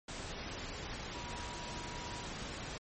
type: tone in noise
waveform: sine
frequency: 963 Hz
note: B5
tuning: 44 cents flat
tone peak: -48 dBFS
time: 1.14-2.26 s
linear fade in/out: 5 ms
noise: pink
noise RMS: -43 dBFS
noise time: 0.08-2.78 s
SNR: -8 dB
effects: MP3 32 kbps